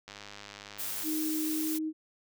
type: click train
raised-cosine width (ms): 0.2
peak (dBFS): -27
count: 98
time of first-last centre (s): 0.08-1.031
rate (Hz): 102
type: noise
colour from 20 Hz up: blue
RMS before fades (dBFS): -36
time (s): 0.78-1.79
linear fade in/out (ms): 20
type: tone with pitch glide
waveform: sine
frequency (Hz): 311.7 to 313.5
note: D#4 to D#4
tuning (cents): +3 to +13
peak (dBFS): -30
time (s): 1.03-1.93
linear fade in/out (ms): 50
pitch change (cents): +10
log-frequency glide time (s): 1.4-1.73
effects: none